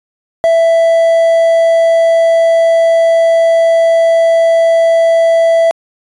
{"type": "tone with quantisation", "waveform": "triangle", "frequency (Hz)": 662, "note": "E5", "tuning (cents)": 7, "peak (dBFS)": -4, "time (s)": [0.44, 5.71], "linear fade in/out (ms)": 0, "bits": 5, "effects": ["resampled to 22050 Hz"]}